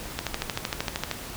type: click train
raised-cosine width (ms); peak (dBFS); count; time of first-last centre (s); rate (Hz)
0.2; -9; 13; 0.19-1.113; 13
effects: pink hiss -38 dBFS RMS until 1.36 s